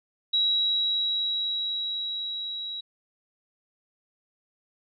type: tone with level ramp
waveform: sine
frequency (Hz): 3872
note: B7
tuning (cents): -35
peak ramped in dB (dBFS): -20 to -32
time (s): 0.33-2.81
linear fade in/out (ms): 10
effects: none